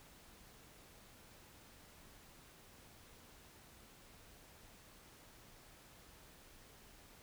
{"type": "silence", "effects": ["pink hiss -61 dBFS RMS until 7.22 s"]}